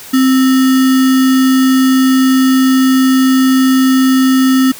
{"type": "tone with sample-and-hold", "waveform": "sine", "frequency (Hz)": 261.6, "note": "C4", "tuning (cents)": 0, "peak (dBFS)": -6, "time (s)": [0.13, 4.72], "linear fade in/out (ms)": 10, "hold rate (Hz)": 1575, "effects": ["white hiss -32 dBFS RMS until 4.79 s"]}